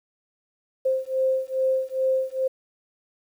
sine beating tone pair, 523.3 / 525.7 Hz, C5 / C5, 0 / +8 cents, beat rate 2.4 Hz, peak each -24 dBFS, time 0.85-2.48 s, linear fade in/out 10 ms, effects 9-bit

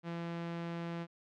sawtooth tone with low-pass filter, 169.3 Hz, E3, 46 cents sharp, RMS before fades -40 dBFS, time 0.03-1.07 s, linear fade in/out 50 ms, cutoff 3100 Hz, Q 0.76, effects none

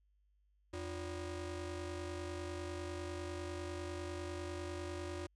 30% pulse ring-modulated tone, 220 Hz, A3, in tune, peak -35 dBFS, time 0.73-5.27 s, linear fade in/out 10 ms, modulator 135 Hz, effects added 50 Hz sine -70 dBFS peak until 5.35 s + resampled to 22050 Hz

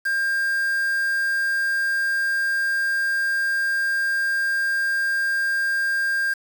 triangle tone with quantisation, 1600 Hz, G6, 35 cents sharp, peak -18 dBFS, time 0.05-6.34 s, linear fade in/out 10 ms, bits 6, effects none

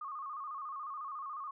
sine tone with vibrato, 1158 Hz, D6, 25 cents flat, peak -39 dBFS, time 0.01-1.51 s, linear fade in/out 5 ms, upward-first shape square, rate 14 Hz, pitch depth 92 cents each way, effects none

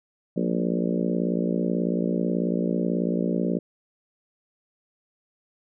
harmonic tone with a mistuned harmonic, 58.27 Hz, A#1, in tune, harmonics 3 / 4 / 5 / 6 / 7 / 8 / 9 / 10, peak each -26 / -28 / -30 / -32 / -33 / -34 / -35 / -36 dBFS, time 0.36-3.59 s, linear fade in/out 10 ms, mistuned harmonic 3, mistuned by +58 cents, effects none

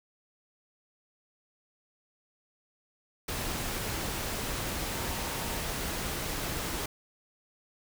sine tone in noise, 920 Hz, A#5, 23 cents flat, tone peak -45 dBFS, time 4.95-5.6 s, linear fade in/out 5 ms, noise pink, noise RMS -34 dBFS, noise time 3.28-6.86 s, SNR -14 dB, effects none

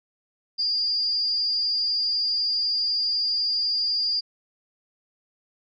sine tone with amplitude modulation, 4796 Hz, D8, 36 cents sharp, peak -19 dBFS, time 0.58-4.21 s, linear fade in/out 20 ms, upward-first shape sine, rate 252 Hz, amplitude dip 55%, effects none

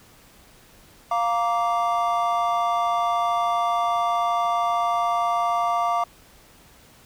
triangle chord, Bb major, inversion second, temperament just, 699.2 / 932.3 / 1165.4 Hz, F5 / Bb5 / D6, +2 / 0 / -14 cents, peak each -21 / -26 / -22 dBFS, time 1.11-6.04 s, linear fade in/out 5 ms, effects pink hiss -52 dBFS RMS until 7.05 s

